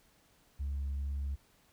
sine tone with vibrato, 69.6 Hz, C#2, 8 cents sharp, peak -31 dBFS, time 0.59-1.36 s, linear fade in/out 20 ms, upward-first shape sine, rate 2.3 Hz, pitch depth 9 cents each way, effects tanh soft clip ceiling -31 dBFS + pink hiss -67 dBFS RMS until 1.72 s

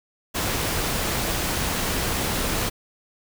pink noise, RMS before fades -25 dBFS, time 0.34-2.7 s, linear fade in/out 20 ms, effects none

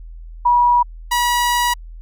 sine / sawtooth tone pair in turn, 967 / 967 Hz, B5 / B5, -37 / -37 cents, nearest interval unison, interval 0 cents, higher neither, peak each -10 / -11 dBFS, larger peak first, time 0.45-0.83 / 1.11-1.74 s, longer second, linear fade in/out 10 ms, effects added 41 Hz sine -32 dBFS peak until 2.01 s

